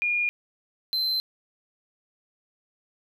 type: tone pair in turn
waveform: sine / triangle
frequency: 2427 / 4089 Hz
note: D#7 / C8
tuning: -44 / -41 cents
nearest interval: major sixth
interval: 903 cents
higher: second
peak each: -22 dBFS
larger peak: neither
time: 0.02-0.29 / 0.93-1.2 s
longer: neither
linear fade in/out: 0 ms
effects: none